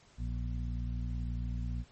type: harmonic tone with a mistuned harmonic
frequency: 58.27 Hz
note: A#1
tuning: in tune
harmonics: 1 / 2 / 3 / 4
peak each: -34 / -39 / -45 / -46 dBFS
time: 0.17-1.85 s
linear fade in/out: 50 ms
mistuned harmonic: 4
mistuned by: +59 cents
effects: pink hiss -62 dBFS RMS until 1.91 s + MP3 32 kbps